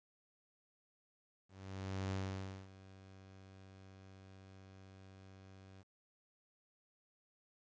sawtooth tone with ADSR envelope, 95.8 Hz, G2, 39 cents flat, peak -33 dBFS, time 1.48-5.84 s, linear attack 630 ms, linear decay 560 ms, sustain -19 dB, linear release 35 ms, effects resampled to 16000 Hz + 12-bit

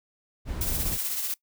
brown noise, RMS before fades -31 dBFS, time 0.45-0.98 s, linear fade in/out 50 ms
blue noise with tremolo, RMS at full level -28 dBFS, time 0.61-1.34 s, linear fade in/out 2 ms, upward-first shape triangle, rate 16 Hz, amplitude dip 45%
effects noise-tail reverb RT60 0.1 s tail -22 dB re dry

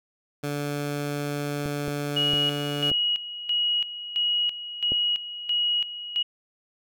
15% pulse tone, 145 Hz, D3, 22 cents flat, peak -21 dBFS, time 0.43-2.91 s, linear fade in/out 10 ms
clicks, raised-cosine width 2 ms, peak -19 dBFS, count 5, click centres 1.659 / 1.881 / 2.335 / 2.916 / 4.92 s
sine tone with tremolo, 2901 Hz, F#7, 35 cents flat, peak -21 dBFS, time 2.16-6.23 s, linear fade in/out 10 ms, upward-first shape square, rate 1.5 Hz, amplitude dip 75%
effects none

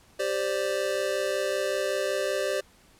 square chord, G suspended fourth, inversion none, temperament just, 392 / 522.7 / 588 Hz, G4 / C5 / D5, 0 / -2 / +2 cents, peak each -32 / -31 / -30 dBFS, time 0.19-2.61 s, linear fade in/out 10 ms, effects pink hiss -58 dBFS RMS until 2.99 s + low-pass 12000 Hz 12 dB/octave

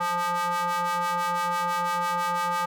square ring-modulated tone, 174.5 Hz, F3, 1 cent flat, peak -22 dBFS, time 0-2.66 s, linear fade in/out 10 ms, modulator 1050 Hz, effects none

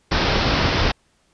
pink low-pass noise, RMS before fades -19 dBFS, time 0.11-0.92 s, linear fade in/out 10 ms, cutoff 5500 Hz, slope 96 dB/octave, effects pink hiss -62 dBFS RMS until 1.33 s + resampled to 22050 Hz

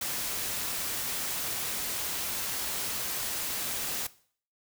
white noise, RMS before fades -33 dBFS, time 0.01-4.07 s, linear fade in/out 5 ms, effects noise-tail reverb RT60 0.5 s tail -18 dB re dry

